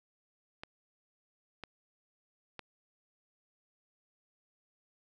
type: clicks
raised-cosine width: 0.3 ms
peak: -26 dBFS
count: 3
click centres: 0.635 / 1.637 / 2.593 s
effects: none